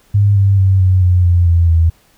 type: tone with pitch steps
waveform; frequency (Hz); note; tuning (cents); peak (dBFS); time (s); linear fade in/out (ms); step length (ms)
sine; 101.6 / 98.59 / 95.68 / 92.85 / 90.1 / 87.43 / 84.84 / 82.33; G#2 / G2 / G2 / F#2 / F#2 / F2 / F2 / E2; -38 / +10 / -41 / +7 / -45 / +2 / -50 / -2; -7; 0.14-1.9; 10; 220
effects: pink hiss -52 dBFS RMS until 2.17 s